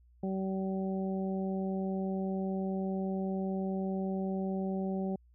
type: harmonic tone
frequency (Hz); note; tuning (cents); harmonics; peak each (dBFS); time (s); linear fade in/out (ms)
191; G3; -45; 1 / 2 / 3 / 4; -32 / -38 / -42 / -44; 0.23-5.16; 5
effects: added 60 Hz sine -59 dBFS peak until 5.34 s